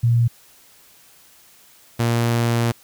sine / sawtooth tone pair in turn, 117.9 / 117.47 Hz, A#2 / A#2, +20 / +14 cents, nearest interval unison, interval 6 cents, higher first, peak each -13 dBFS, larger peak neither, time 0.03-0.28 / 1.99-2.72 s, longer second, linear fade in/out 10 ms, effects white hiss -51 dBFS RMS until 2.83 s

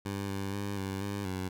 15% pulse tone with pitch steps, 99.3 / 98.1 / 100.8 / 96.6 / 100.7 / 93.3 Hz, G2 / G2 / G2 / G2 / G2 / F#2, +23 / +2 / +49 / -25 / +47 / +15 cents, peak -27 dBFS, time 0.05-1.49 s, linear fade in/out 10 ms, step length 240 ms, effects none

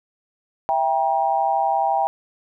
sine chord, E diminished, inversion none, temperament just, 659.3 / 791.1 / 949.3 Hz, E5 / G5 / Bb5, 0 / +16 / +31 cents, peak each -24 / -19 / -24 dBFS, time 0.69-2.07 s, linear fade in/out 0 ms, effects none

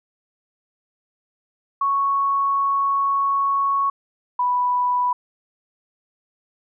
sine tone pair in turn, 1108 / 987.1 Hz, C#6 / B5, -1 / -1 cents, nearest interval major second, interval 200 cents, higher first, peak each -17 / -17 dBFS, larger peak neither, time 1.81-3.9 / 4.39-5.13 s, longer first, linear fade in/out 5 ms, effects none

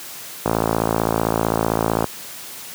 click train, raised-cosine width 1 ms, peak -3 dBFS, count 89, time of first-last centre 0.46-2.043 s, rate 55.6 Hz, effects white hiss -35 dBFS RMS until 2.74 s + high-pass 80 Hz 12 dB/octave

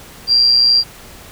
sine tone with amplitude modulation, 4743 Hz, D8, 16 cents sharp, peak -6 dBFS, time 0.27-0.84 s, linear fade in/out 50 ms, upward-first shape sine, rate 123 Hz, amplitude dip 50%, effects pink hiss -38 dBFS RMS until 1.31 s

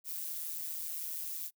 violet noise with amplitude modulation, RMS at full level -36 dBFS, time 0.04-1.51 s, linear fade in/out 50 ms, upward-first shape sine, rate 162 Hz, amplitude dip 75%, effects noise-tail reverb RT60 0.1 s tail -25 dB re dry

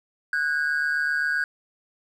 triangle ring-modulated tone, 1552 Hz, G6, 18 cents flat, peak -16 dBFS, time 0.33-1.44 s, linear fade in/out 2 ms, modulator 73.8 Hz, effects tanh soft clip ceiling -15 dBFS

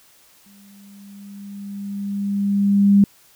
sine tone with exponential growth, 200.4 Hz, G3, 38 cents sharp, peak -8 dBFS, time 0.46-3.04 s, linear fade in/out 2 ms, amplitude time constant 560 ms, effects white hiss -53 dBFS RMS until 3.35 s

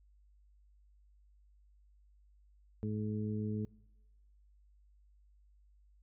harmonic tone, 106.6 Hz, G#2, 46 cents sharp, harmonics 1 / 2 / 3 / 4, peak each -37 / -37 / -47 / -44 dBFS, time 2.83-3.65 s, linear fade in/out 0 ms, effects noise-tail reverb RT60 1.0 s tail -24 dB re dry + added 50 Hz sine -62 dBFS peak until 6.02 s

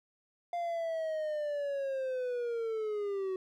triangle linear sweep, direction down, 698.5 to 372.1 Hz, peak -30 dBFS, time 0.53-3.36 s, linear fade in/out 2 ms, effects none

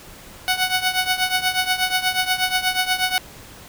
10% pulse tone with tremolo, 741 Hz, F#5, 2 cents sharp, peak -7 dBFS, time 0.48-3.18 s, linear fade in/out 0 ms, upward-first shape triangle, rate 8.3 Hz, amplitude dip 85%, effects pink hiss -42 dBFS RMS until 3.68 s

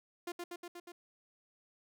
sawtooth tone with echo, 349.2 Hz, F4, in tune, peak -34 dBFS, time 0.27-0.32 s, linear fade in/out 5 ms, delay 120 ms, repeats 5, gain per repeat -2 dB, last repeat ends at 0.92 s, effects none

